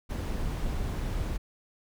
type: noise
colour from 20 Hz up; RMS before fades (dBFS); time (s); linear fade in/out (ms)
brown; -31; 0.09-1.38; 20
effects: none